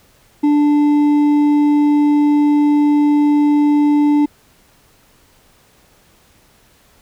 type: tone with hard clipping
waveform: triangle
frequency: 293.7 Hz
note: D4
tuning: in tune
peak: -11 dBFS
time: 0.43-4.26 s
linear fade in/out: 10 ms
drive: 8 dB
effects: pink hiss -52 dBFS RMS until 7.01 s